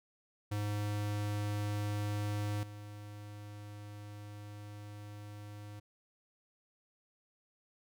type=tone with level steps; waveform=square; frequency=103.83 Hz; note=G#2; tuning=in tune; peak=-34 / -46 dBFS; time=0.51-5.8 s; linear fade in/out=10 ms; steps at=2.63 s; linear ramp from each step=2 ms; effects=none